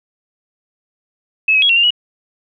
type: tone with pitch steps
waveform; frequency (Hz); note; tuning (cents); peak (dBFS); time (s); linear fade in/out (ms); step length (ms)
sine; 2591 / 2546 / 3319 / 2731 / 2791 / 2916; E7 / D#7 / G#7 / F7 / F7 / F#7; -30 / +39 / -2 / -39 / -2 / -26; -9; 1.48-1.906; 5; 71
effects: none